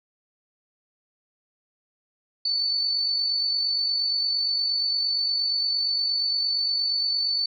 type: tone with amplitude modulation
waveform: sine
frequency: 4495 Hz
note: C#8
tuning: 23 cents sharp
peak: -20 dBFS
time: 2.45-7.46 s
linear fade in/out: 5 ms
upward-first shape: sine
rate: 48.6 Hz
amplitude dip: 40%
effects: none